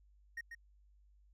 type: tone with echo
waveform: triangle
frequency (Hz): 1864.7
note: A#6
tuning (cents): 0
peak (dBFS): -38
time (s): 0.37-0.41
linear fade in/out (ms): 5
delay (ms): 140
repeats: 1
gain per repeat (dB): -6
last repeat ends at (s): 0.55
effects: added 50 Hz sine -63 dBFS peak until 1.33 s